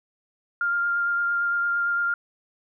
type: tone with vibrato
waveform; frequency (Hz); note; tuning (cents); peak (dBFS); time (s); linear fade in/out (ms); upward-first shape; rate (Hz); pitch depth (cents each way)
sine; 1400; F6; +4; -21; 0.61-2.14; 2; triangle; 8.8; 15
effects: none